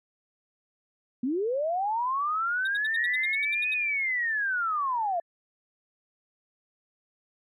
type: linear two-way sweep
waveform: sine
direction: up then down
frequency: 233.1 to 2537 to 657 Hz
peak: -25 dBFS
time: 1.23-5.2 s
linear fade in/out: 5 ms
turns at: 3.72 s
type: tone bursts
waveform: triangle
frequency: 3729 Hz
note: A#7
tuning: in tune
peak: -32 dBFS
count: 12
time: 2.65-3.741 s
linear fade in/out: 5 ms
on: 24 ms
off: 73 ms
type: tone with exponential decay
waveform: sine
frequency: 1758 Hz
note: A6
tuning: 2 cents flat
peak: -28 dBFS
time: 2.96-5.22 s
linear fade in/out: 5 ms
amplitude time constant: 490 ms
effects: none